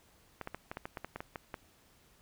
clicks, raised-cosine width 0.5 ms, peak -24 dBFS, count 12, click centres 0.413 / 0.474 / 0.546 / 0.715 / 0.771 / 0.855 / 0.972 / 1.046 / 1.16 / 1.205 / 1.358 / 1.542 s, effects pink hiss -65 dBFS RMS until 2.21 s

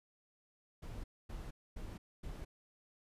brown noise bursts, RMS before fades -45 dBFS, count 4, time 0.82-2.45 s, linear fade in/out 10 ms, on 220 ms, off 250 ms, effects resampled to 32000 Hz

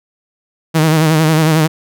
sawtooth tone with vibrato, 157.7 Hz, D#3, 24 cents sharp, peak -5 dBFS, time 0.74-1.68 s, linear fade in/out 20 ms, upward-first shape sine, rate 11 Hz, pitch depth 55 cents each way, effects none

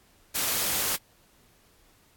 white noise, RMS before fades -27 dBFS, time 0.34-0.97 s, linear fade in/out 20 ms, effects pink hiss -61 dBFS RMS until 2.16 s + AAC 64 kbps

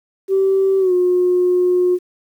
sine tone with pitch glide, 386 to 360.2 Hz, G4 to F#4, -27 to -46 cents, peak -11 dBFS, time 0.28-1.99 s, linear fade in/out 50 ms, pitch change -119 cents, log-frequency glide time 0.79-0.93 s, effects tanh soft clip ceiling -7 dBFS + 8-bit

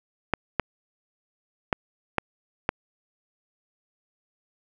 clicks, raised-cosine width 0.5 ms, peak -6 dBFS, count 5, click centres 0.337 / 0.597 / 1.728 / 2.183 / 2.691 s, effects none

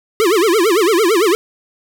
square tone with vibrato, 390 Hz, G4, 9 cents flat, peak -11 dBFS, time 0.2-1.35 s, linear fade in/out 0 ms, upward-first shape sine, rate 8.9 Hz, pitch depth 280 cents each way, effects none

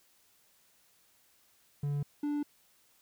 triangle tone pair in turn, 143.9 / 292.8 Hz, D3 / D4, -35 / -5 cents, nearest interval octave, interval 1230 cents, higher second, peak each -28 dBFS, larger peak neither, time 1.83-2.03 / 2.23-2.43 s, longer neither, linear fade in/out 5 ms, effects white hiss -67 dBFS RMS until 3.01 s

